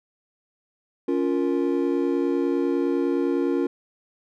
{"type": "chord", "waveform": "triangle", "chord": "Bb minor", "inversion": "first", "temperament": "just", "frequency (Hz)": [279.7, 349.6, 466.2], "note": ["Db4", "F4", "Bb4"], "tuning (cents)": [16, 2, 0], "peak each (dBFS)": [-22, -22, -26], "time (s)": [1.08, 3.67], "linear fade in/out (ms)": 5, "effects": []}